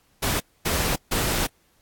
pink noise bursts at uneven times, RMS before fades -24 dBFS, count 3, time 0.22-0.4 / 0.65-0.96 / 1.11-1.47 s, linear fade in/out 10 ms, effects pink hiss -63 dBFS RMS until 1.81 s + AAC 64 kbps

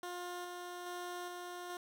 15% pulse tone with tremolo, 354.9 Hz, F4, 28 cents sharp, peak -35 dBFS, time 0.03-1.77 s, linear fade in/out 2 ms, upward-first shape square, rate 1.2 Hz, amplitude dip 25%, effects none

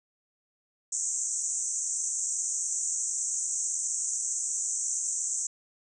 white band-pass noise, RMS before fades -31 dBFS, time 0.92-5.47 s, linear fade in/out 5 ms, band 6100 to 8200 Hz, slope 96 dB/octave, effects none

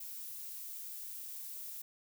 violet noise, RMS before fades -45 dBFS, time 0-1.82 s, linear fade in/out 5 ms, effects none

